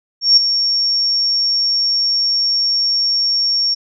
sine tone with ADSR envelope, 5510 Hz, F8, 24 cents flat, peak -4 dBFS, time 0.21-3.75 s, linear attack 160 ms, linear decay 11 ms, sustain -9 dB, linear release 18 ms, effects none

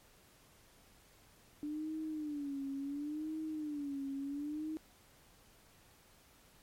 sine tone with vibrato, 293.7 Hz, D4, in tune, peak -37 dBFS, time 1.63-4.77 s, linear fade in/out 0 ms, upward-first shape sine, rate 0.71 Hz, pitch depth 120 cents each way, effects pink hiss -64 dBFS RMS until 6.62 s + MP3 64 kbps

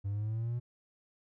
triangle linear sweep, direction up, 98 to 122.4 Hz, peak -29 dBFS, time 0.04-0.6 s, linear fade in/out 20 ms, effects tanh soft clip ceiling -26 dBFS

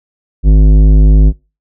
triangle tone with tanh clipping, 51.6 Hz, G#1, 10 cents flat, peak -4 dBFS, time 0.43-1.33 s, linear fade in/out 50 ms, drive 17 dB, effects noise-tail reverb RT60 0.3 s tail -25 dB re dry

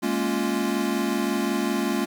square chord, Bb minor seventh, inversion third, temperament equal, 207.7 / 233.1 / 277.2 / 349.2 Hz, Ab3 / Bb3 / Db4 / F4, 0 / 0 / 0 / 0 cents, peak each -29 dBFS, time 0.02-2.06 s, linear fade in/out 20 ms, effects 9-bit

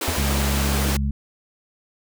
pink high-pass noise, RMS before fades -26 dBFS, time 0.01-0.97 s, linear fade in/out 5 ms, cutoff 230 Hz, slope 96 dB/octave
45% pulse tone with exponential decay, 83.1 Hz, E2, 15 cents sharp, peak -18 dBFS, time 0.08-0.26 s, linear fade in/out 0 ms, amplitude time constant 37 ms
harmonic tone, 69.3 Hz, C#2, in tune, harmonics 1 / 2 / 3, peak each -21 / -28 / -27 dBFS, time 0.17-1.11 s, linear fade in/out 5 ms
effects none

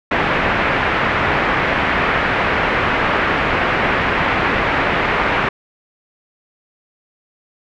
white low-pass noise, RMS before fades -17 dBFS, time 0.11-5.49 s, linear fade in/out 5 ms, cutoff 2200 Hz, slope 24 dB/octave, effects none

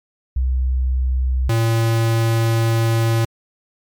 sine / square tone pair in turn, 64 / 114.04 Hz, C2 / A#2, -38 / -38 cents, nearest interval minor seventh, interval 1000 cents, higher second, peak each -15 dBFS, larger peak neither, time 0.36-1.49 / 1.49-3.25 s, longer second, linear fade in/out 5 ms, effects MP3 96 kbps

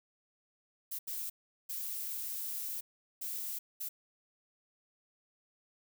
violet noise bursts at uneven times, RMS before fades -39 dBFS, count 5, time 0.91-0.99 / 1.07-1.3 / 1.69-2.81 / 3.21-3.59 / 3.8-3.89 s, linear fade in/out 10 ms, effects none

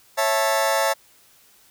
sawtooth chord, A major, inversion first, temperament just, 550 / 660 / 880 Hz, C#5 / E5 / A5, -14 / +2 / 0 cents, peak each -19 dBFS, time 0.17-0.94 s, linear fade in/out 20 ms, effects white hiss -55 dBFS RMS until 1.7 s

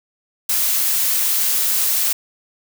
blue noise, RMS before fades -18 dBFS, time 0.49-2.13 s, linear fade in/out 5 ms, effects none

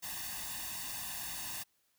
white noise with comb filter, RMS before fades -41 dBFS, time 0.02-1.64 s, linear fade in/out 20 ms, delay 1.1 ms, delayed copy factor +0.85, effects white hiss -75 dBFS RMS until 1.98 s

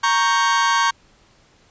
40% pulse chord, G diminished, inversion first, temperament equal, 932.3 / 1108.7 / 1568 Hz, Bb5 / Db6 / G6, 0 / 0 / 0 cents, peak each -19 / -18 / -20 dBFS, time 0.03-0.91 s, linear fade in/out 10 ms, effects pink hiss -55 dBFS RMS until 1.7 s + resampled to 16000 Hz

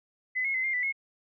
sine tone with pitch steps, 2019 / 2168 / 2047 / 2113 / 1984 / 2171 Hz, B6 / C#7 / C7 / C7 / B6 / C#7, +38 / -39 / -38 / +16 / +7 / -37 cents, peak -26 dBFS, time 0.35-0.926 s, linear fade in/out 20 ms, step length 96 ms, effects none

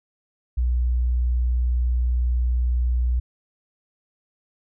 sine tone, 61 Hz, B1, 21 cents flat, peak -18 dBFS, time 0.57-3.2 s, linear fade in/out 10 ms, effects none

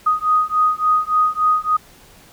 sine beating tone pair, 1244.5 / 1248 Hz, D#6 / D#6, 0 / +5 cents, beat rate 3.5 Hz, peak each -17 dBFS, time 0.06-1.77 s, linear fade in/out 10 ms, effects pink hiss -47 dBFS RMS until 2.32 s

